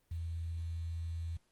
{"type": "tone with quantisation", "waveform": "sine", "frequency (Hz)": 83.1, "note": "E2", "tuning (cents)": 15, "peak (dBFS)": -36, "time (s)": [0.11, 1.37], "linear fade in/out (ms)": 5, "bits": 10, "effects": ["pink hiss -75 dBFS RMS until 1.51 s", "Opus 24 kbps"]}